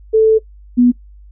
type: tone pair in turn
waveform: sine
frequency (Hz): 440 / 244.8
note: A4 / B3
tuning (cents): 0 / -15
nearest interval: minor seventh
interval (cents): 1015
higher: first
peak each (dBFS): -6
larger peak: neither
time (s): 0.13-0.39 / 0.77-0.92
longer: first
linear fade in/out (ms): 20
effects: noise-tail reverb RT60 0.1 s tail -20 dB re dry + added 50 Hz sine -37 dBFS peak until 1.31 s